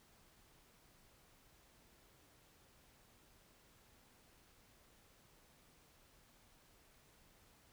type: silence
effects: pink hiss -68 dBFS RMS until 7.72 s